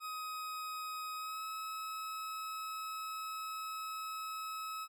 40% pulse tone with pitch glide, 1261 to 1287.5 Hz, D#6 to E6, +23 to -41 cents, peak -39 dBFS, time 0-4.88 s, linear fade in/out 50 ms, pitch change +36 cents, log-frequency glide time 1.16-1.43 s, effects none

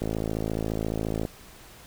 click train, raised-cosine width 2 ms, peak -15 dBFS, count 68, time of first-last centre 0.02-1.252 s, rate 54.4 Hz, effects pink hiss -49 dBFS RMS until 1.86 s

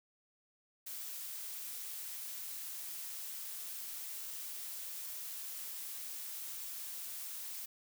blue noise, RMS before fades -44 dBFS, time 0.86-7.66 s, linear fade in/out 10 ms, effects none

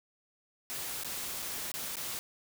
white noise with dropouts, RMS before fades -38 dBFS, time 0.7-2.19 s, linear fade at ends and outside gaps 0 ms, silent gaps 1.035-1.046 / 1.421-1.425 / 1.717-1.74 / 1.956-1.968 s, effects none

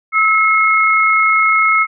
sine tone pair together, 1297.6 / 2167 Hz, E6 / C#7, -28 / -40 cents, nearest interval major sixth, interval 888 cents, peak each -12 dBFS, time 0.12-1.87 s, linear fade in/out 50 ms, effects none

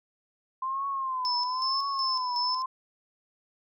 sine tone with vibrato, 1040 Hz, C6, 11 cents flat, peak -28 dBFS, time 0.62-2.66 s, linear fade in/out 5 ms, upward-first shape triangle, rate 1 Hz, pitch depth 120 cents each way
sine tone with tremolo, 5260 Hz, E8, 5 cents flat, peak -27 dBFS, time 1.25-2.62 s, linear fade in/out 0 ms, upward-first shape square, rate 2.7 Hz, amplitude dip 65%
effects none

